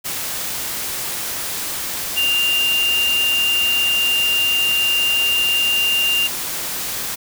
sine tone in noise, 2794 Hz, F7, in tune, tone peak -15 dBFS, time 2.16-6.28 s, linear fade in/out 20 ms, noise white, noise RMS -25 dBFS, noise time 0.04-7.16 s, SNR +7 dB, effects none

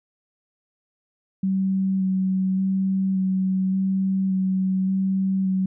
sine tone with vibrato, 190 Hz, F#3, 46 cents sharp, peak -19 dBFS, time 1.43-5.66 s, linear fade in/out 5 ms, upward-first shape square, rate 0.87 Hz, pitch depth 12 cents each way, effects none

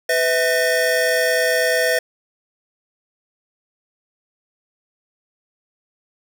square tone cluster, 501 / 650 / 1818 Hz, B4 / E5 / A#6, +25 / -24 / -44 cents, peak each -21 dBFS, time 0.09-1.99 s, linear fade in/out 5 ms, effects none

